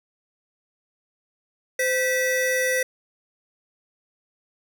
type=tone pair together; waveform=square; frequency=514 / 1953 Hz; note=C5 / B6; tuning=-31 / -20 cents; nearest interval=octave + major seventh; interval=2311 cents; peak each=-24 dBFS; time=1.79-2.83 s; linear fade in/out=5 ms; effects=none